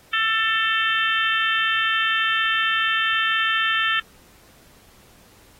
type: harmonic tone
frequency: 444.2 Hz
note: A4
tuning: 16 cents sharp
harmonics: 3 / 4 / 5 / 6 / 7 / 8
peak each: -24 / -22 / -33 / -26 / -26 / -32 dBFS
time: 0.13-4 s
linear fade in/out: 5 ms
effects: pink hiss -53 dBFS RMS until 5.59 s + AAC 48 kbps